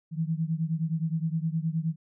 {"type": "beating tone pair", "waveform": "sine", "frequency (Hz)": [158.5, 168.1], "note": ["D#3", "E3"], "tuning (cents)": [32, 34], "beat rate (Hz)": 9.6, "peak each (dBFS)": [-28, -30], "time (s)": [0.11, 1.96], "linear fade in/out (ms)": 50, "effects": []}